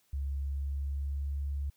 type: tone with pitch glide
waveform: sine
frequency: 69.3 to 70.51 Hz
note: C#2 to C#2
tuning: 0 to +30 cents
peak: -31 dBFS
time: 0.13-1.7 s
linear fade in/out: 5 ms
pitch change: +30 cents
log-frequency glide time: 0.28-1.48 s
effects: white hiss -71 dBFS RMS until 1.76 s